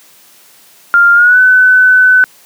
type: tone with pitch glide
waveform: sine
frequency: 1398 to 1507 Hz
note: F6 to F#6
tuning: +1 to +31 cents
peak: -3 dBFS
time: 0.94-2.24 s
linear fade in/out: 0 ms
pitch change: +130 cents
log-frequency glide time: 1.14-1.39 s
effects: white hiss -43 dBFS RMS until 2.45 s + high-pass 150 Hz 12 dB/octave